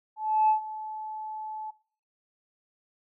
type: tone with ADSR envelope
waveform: sine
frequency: 865 Hz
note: A5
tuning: 30 cents flat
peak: -17 dBFS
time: 0.16-1.71 s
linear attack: 330 ms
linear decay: 110 ms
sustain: -17 dB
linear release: 12 ms
effects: noise-tail reverb RT60 0.5 s tail -21 dB re dry + tanh soft clip ceiling -14 dBFS